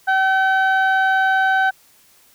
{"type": "tone pair together", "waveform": "sine", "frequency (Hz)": [765, 1530], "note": ["G5", "G6"], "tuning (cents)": [-42, -42], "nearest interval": "octave", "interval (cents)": 1200, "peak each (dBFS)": -14, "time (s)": [0.07, 1.71], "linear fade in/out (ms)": 20, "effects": ["tanh soft clip ceiling -11 dBFS", "white hiss -53 dBFS RMS until 2.34 s"]}